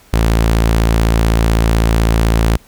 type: tone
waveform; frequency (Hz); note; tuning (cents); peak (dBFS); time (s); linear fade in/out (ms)
sawtooth; 55.9; A1; +28; -6; 0.13-2.57; 5
effects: pink hiss -47 dBFS RMS until 2.67 s